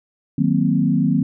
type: chord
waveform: sine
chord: C half-diminished seventh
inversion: first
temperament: equal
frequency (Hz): 155.56 / 185 / 233.1 / 261.6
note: Eb3 / Gb3 / Bb3 / C4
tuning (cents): 0 / 0 / 0 / 0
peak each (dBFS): -20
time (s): 0.38-1.23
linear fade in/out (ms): 5
effects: none